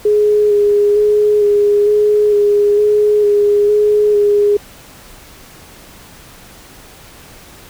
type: tone with vibrato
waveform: sine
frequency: 415.3 Hz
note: G#4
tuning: in tune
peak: -8 dBFS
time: 0.05-4.57 s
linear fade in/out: 5 ms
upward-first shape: square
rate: 1.1 Hz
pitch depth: 16 cents each way
effects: pink hiss -39 dBFS RMS until 7.69 s